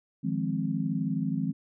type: chord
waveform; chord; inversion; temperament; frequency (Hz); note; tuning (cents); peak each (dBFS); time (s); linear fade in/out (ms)
sine; F minor seventh; third; equal; 155.56 / 174.61 / 207.7 / 261.6; Eb3 / F3 / Ab3 / C4; 0 / 0 / 0 / 0; -32; 0.23-1.53; 20
effects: none